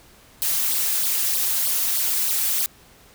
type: noise with flanger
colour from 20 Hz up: blue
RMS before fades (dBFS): -22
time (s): 0.42-2.66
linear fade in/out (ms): 0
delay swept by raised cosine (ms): 0.21 to 5.71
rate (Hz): 3.2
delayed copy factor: +0.9
effects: pink hiss -51 dBFS RMS until 3.14 s